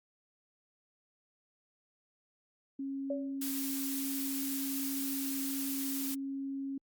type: tone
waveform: sine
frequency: 273.2 Hz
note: C#4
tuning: 25 cents flat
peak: -35 dBFS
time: 2.79-6.78 s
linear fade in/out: 5 ms
type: tone with exponential decay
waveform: sine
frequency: 568 Hz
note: C#5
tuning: 42 cents sharp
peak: -30 dBFS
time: 3.1-3.39 s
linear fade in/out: 5 ms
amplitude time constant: 62 ms
type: noise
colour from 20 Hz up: blue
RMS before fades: -38 dBFS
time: 3.41-6.15 s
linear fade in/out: 10 ms
effects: Opus 48 kbps